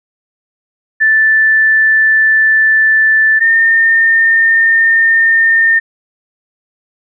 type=tone pair in turn; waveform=sine; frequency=1760 / 1816.8 Hz; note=A6 / A#6; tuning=0 / -45 cents; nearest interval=minor second; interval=55 cents; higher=second; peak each=-6 dBFS; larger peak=neither; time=1-3.4 / 3.4-5.8 s; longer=neither; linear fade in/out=20 ms; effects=none